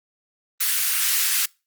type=high-pass noise; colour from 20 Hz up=white; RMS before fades=-21 dBFS; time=0.6-1.46 s; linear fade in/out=10 ms; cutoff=1400 Hz; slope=24 dB/octave; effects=noise-tail reverb RT60 0.3 s tail -26 dB re dry + Opus 24 kbps